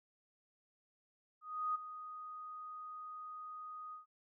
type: tone with ADSR envelope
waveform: sine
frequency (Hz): 1244.5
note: D#6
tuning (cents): 0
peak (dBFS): -32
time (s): 1.41-4.06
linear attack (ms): 340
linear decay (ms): 13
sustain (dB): -13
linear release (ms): 130
effects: none